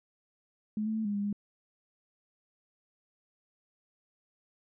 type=tone with pitch steps; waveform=sine; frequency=213.2 / 218.9 / 220.2 / 205.2 / 202.5 / 204.6 Hz; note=G#3 / A3 / A3 / G#3 / G#3 / G#3; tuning=+46 / -9 / +2 / -21 / -43 / -26 cents; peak=-29 dBFS; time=0.77-1.328 s; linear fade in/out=2 ms; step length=93 ms; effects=none